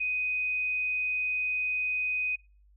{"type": "tone", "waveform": "sine", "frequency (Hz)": 2500, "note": "D#7", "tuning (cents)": 8, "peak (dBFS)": -27, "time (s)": [0, 2.36], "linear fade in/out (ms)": 10, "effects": ["noise-tail reverb RT60 0.4 s tail -26 dB re dry", "added 50 Hz sine -57 dBFS peak until 2.76 s"]}